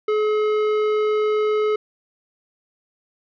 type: tone with tanh clipping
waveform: sine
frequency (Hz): 426.3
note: G#4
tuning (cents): +45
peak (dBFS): -19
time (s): 0.08-1.76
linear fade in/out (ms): 5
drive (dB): 13
effects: none